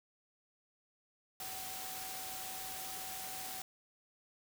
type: tone in noise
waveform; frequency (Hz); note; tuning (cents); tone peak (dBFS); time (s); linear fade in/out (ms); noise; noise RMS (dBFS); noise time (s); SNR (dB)
sine; 757; F#5; +39; -49; 1.4-3.62; 2; white; -44; 1.4-3.62; -8
effects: none